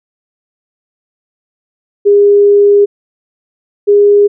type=tone pair in turn; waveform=sine; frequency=406.8 / 408.8 Hz; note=G#4 / G#4; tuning=-36 / -27 cents; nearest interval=unison; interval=9 cents; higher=second; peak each=-3 dBFS; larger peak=neither; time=2.05-2.86 / 3.87-4.28 s; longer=first; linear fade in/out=20 ms; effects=none